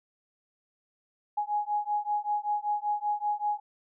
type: beating tone pair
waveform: sine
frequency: 830.6 / 835.8 Hz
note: G#5 / G#5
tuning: 0 / +11 cents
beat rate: 5.2 Hz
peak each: -30 dBFS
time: 1.37-3.6 s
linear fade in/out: 10 ms
effects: none